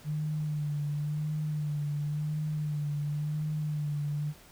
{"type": "tone with vibrato", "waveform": "sine", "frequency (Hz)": 149.7, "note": "D3", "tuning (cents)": 33, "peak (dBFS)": -29, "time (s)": [0.04, 4.34], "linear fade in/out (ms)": 50, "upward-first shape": "sine", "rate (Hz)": 0.94, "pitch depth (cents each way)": 40, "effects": ["pink hiss -55 dBFS RMS until 4.51 s"]}